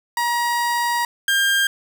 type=tone pair in turn; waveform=30% pulse; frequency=952 / 1601.1 Hz; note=A#5 / G6; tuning=+36 / +36 cents; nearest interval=major sixth; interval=900 cents; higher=second; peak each=-16 / -13 dBFS; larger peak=second; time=0.17-1.05 / 1.28-1.67 s; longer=first; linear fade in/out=2 ms; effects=none